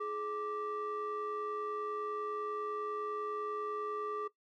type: ring-modulated tone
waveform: triangle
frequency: 376.5 Hz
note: F#4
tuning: 30 cents sharp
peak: -30 dBFS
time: 0-4.28 s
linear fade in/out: 10 ms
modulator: 798 Hz
effects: noise-tail reverb RT60 0.1 s tail -17 dB re dry